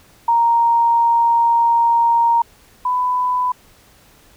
sine tone pair in turn, 932.3 / 997.7 Hz, A#5 / B5, 0 / +17 cents, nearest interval minor second, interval 117 cents, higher second, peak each -11 / -15 dBFS, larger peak first, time 0.28-2.42 / 2.85-3.52 s, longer first, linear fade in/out 5 ms, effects pink hiss -50 dBFS RMS until 4.36 s

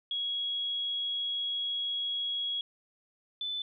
sine tone pair in turn, 3322 / 3508 Hz, G#7 / A7, 0 / -6 cents, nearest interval minor second, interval 94 cents, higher second, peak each -30 / -32 dBFS, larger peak first, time 0.11-2.61 / 3.41-3.62 s, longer first, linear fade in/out 2 ms, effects none

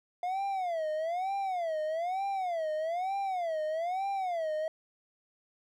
triangle tone with vibrato, 698.5 Hz, F5, in tune, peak -28 dBFS, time 0.23-4.68 s, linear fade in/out 2 ms, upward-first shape sine, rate 1.1 Hz, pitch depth 220 cents each way, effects none

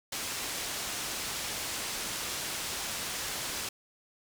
white low-pass noise, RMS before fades -36 dBFS, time 0.12-3.69 s, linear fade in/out 5 ms, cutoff 8400 Hz, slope 12 dB/octave, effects none

